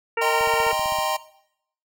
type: harmonic tone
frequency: 460 Hz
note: A#4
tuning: 23 cents flat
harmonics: 1 / 2 / 3 / 4 / 5 / 6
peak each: -24 / -27 / -29 / -30 / -31 / -32 dBFS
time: 0.17-0.72 s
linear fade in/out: 5 ms
type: chord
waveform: square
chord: C minor seventh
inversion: first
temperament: equal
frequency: 622.3 / 784 / 932.3 / 1046.5 Hz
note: Eb5 / G5 / Bb5 / C6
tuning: 0 / 0 / 0 / 0 cents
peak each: -28 dBFS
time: 0.21-1.17 s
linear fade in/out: 10 ms
type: click train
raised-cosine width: 5 ms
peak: -29 dBFS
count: 10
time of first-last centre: 0.41-0.987 s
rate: 15.6 Hz
effects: noise-tail reverb RT60 0.7 s tail -17 dB re dry